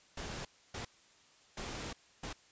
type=noise bursts at uneven times; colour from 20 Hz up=pink; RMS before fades=-42 dBFS; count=4; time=0.17-0.45 / 0.74-0.85 / 1.57-1.93 / 2.23-2.33 s; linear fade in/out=5 ms; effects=white hiss -64 dBFS RMS until 2.51 s + resampled to 16000 Hz